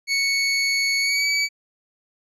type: tone with pitch glide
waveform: 25% pulse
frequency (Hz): 2217 to 2283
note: C#7 to D7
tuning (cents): 0 to -50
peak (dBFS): -15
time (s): 0.07-1.49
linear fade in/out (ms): 50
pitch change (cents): +50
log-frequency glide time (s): 1-1.26
effects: resampled to 24000 Hz